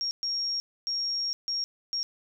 sine tone bursts at uneven times, 5570 Hz, F8, 5 cents flat, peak -27 dBFS, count 5, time 0.01-0.11 / 0.23-0.6 / 0.87-1.33 / 1.48-1.64 / 1.93-2.03 s, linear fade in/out 0 ms, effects none

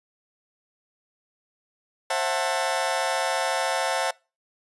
sawtooth chord, F# half-diminished seventh, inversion second, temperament just, 532.8 / 666 / 740 / 888 Hz, C5 / E5 / F#5 / A5, +31 / +18 / 0 / +16 cents, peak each -25 dBFS, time 2.1-4.11 s, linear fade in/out 5 ms, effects noise-tail reverb RT60 0.3 s tail -24 dB re dry + resampled to 24000 Hz

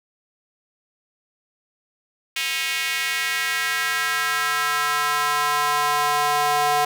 square tone with high-pass filter sweep, 146.83 Hz, D3, in tune, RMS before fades -22 dBFS, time 2.36-6.85 s, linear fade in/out 5 ms, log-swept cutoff 2500 to 750 Hz, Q 2.3, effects none

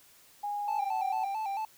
sine tone with pitch glide, 822 to 753.8 Hz, G#5 to F#5, -18 to +32 cents, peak -31 dBFS, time 0.43-1.26 s, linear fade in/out 10 ms, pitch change -150 cents, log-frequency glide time 0.83-0.93 s
triangle tone with vibrato, 830.6 Hz, G#5, in tune, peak -29 dBFS, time 0.68-1.65 s, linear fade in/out 2 ms, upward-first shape square, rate 4.5 Hz, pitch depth 88 cents each way
effects white hiss -59 dBFS RMS until 1.77 s

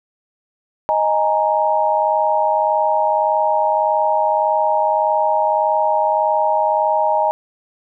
sine chord, D# suspended fourth, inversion none, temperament equal, 622.3 / 830.6 / 932.3 Hz, D#5 / G#5 / A#5, 0 / 0 / 0 cents, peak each -18 dBFS, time 0.89-7.31 s, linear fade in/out 0 ms, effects none

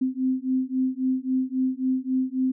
sine beating tone pair, 257.5 / 261.2 Hz, C4 / C4, -28 / -3 cents, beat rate 3.7 Hz, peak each -25 dBFS, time 0.01-2.52 s, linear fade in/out 10 ms, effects none

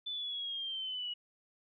sine linear sweep, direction down, 3520 to 2904 Hz, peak -36 dBFS, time 0.06-1.14 s, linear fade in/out 10 ms, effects none

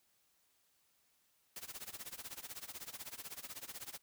white noise with tremolo, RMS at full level -45 dBFS, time 1.56-3.98 s, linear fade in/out 2 ms, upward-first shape sine, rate 16 Hz, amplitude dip 90%, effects white hiss -75 dBFS RMS until 4.02 s

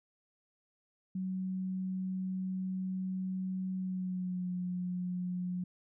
sine tone with pitch glide, 187.1 to 180.1 Hz, F#3 to F#3, +20 to -46 cents, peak -33 dBFS, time 1.15-5.64 s, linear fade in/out 5 ms, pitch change -66 cents, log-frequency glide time 3.76-4.52 s, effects none

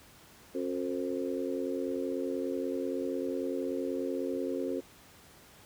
harmonic tone with a mistuned harmonic, 90.3 Hz, F#2, 42 cents flat, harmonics 3 / 4 / 5 / 6, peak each -35 / -36 / -37 / -38 dBFS, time 0.54-4.81 s, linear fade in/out 20 ms, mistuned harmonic 6, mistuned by -46 cents, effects pink hiss -56 dBFS RMS until 5.65 s + high-pass 60 Hz 12 dB/octave

